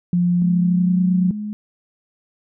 sine tone with pitch glide, 176 to 181.37 Hz, F3 to F#3, +14 to -34 cents, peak -14 dBFS, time 0.13-1.31 s, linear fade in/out 2 ms, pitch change +52 cents, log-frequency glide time 0.59-1.01 s
sine tone, 210 Hz, G#3, 19 cents sharp, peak -24 dBFS, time 0.42-1.53 s, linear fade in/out 0 ms
effects none

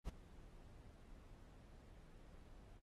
brown noise with ADSR envelope, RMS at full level -43 dBFS, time 0.04-2.81 s, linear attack 52 ms, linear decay 6 ms, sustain -17 dB, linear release 53 ms, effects AAC 32 kbps

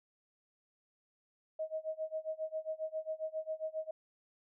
sine tone with tremolo, 631 Hz, D#5, 24 cents sharp, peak -33 dBFS, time 1.59-3.91 s, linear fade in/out 5 ms, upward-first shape sine, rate 7.4 Hz, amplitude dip 95%, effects none

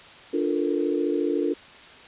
sine chord, Bb major seventh, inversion first, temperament equal with one note detuned, 293.7 / 349.2 / 440 / 473.8 Hz, D4 / F4 / A4 / Bb4, 0 / 0 / 0 / +28 cents, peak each -26 / -26 / -28 / -31 dBFS, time 0.33-1.54 s, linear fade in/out 10 ms, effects white hiss -46 dBFS RMS until 2.07 s + resampled to 8000 Hz

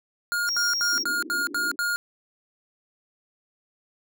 square tone bursts, 1423 Hz, F6, 32 cents sharp, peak -24 dBFS, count 7, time 0.32-1.96 s, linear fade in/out 0 ms, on 170 ms, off 75 ms
triangle tone, 5588 Hz, F8, in tune, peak -23 dBFS, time 0.47-1.04 s, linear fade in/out 20 ms
pink band-pass noise, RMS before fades -41 dBFS, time 0.92-1.76 s, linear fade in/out 10 ms, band 270 to 360 Hz, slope 48 dB/octave
effects none

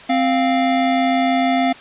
square tone pair together, 261.6 / 698.4 Hz, C4 / F5, 0 / 0 cents, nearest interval octave + perfect fourth, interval 1700 cents, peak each -18 dBFS, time 0.09-1.73 s, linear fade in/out 10 ms, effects white hiss -39 dBFS RMS until 1.8 s + resampled to 8000 Hz

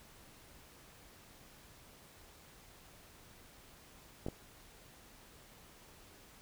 clicks, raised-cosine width 2 ms, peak -25 dBFS, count 2, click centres 4.264 / 4.285 s, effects pink hiss -59 dBFS RMS until 6.41 s

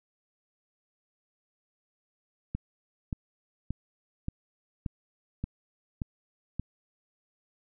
click train, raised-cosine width 5 ms, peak -19 dBFS, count 8, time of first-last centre 2.55-6.596 s, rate 1.73 Hz, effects none

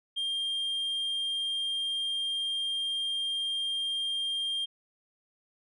sine tone, 3201 Hz, G7, 36 cents sharp, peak -26 dBFS, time 0.16-4.66 s, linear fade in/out 20 ms, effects tanh soft clip ceiling -28 dBFS

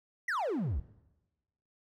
triangle exponential sweep, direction down, 2039 to 55 Hz, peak -28 dBFS, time 0.28-0.8 s, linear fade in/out 5 ms, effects noise-tail reverb RT60 1.0 s tail -19 dB re dry

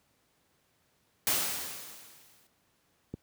white noise with exponential decay, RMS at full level -26 dBFS, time 1.27-2.47 s, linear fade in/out 1 ms, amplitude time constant 260 ms
click, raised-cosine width 3 ms, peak -23 dBFS, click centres 3.14 s
effects pink hiss -71 dBFS RMS until 3.22 s + high-pass 80 Hz 12 dB/octave

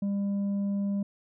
sine tone with tanh clipping, 200 Hz, G3, 35 cents sharp, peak -27 dBFS, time 0.02-1.03 s, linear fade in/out 5 ms, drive 4 dB, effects none

